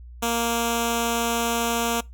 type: tone with notch filter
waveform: 5% pulse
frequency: 233.1 Hz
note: A#3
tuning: in tune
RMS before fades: -24 dBFS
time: 0.22-2.01 s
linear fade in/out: 10 ms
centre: 1900 Hz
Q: 0.99
effects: noise-tail reverb RT60 0.2 s tail -23 dB re dry + added 60 Hz sine -39 dBFS peak until 2.13 s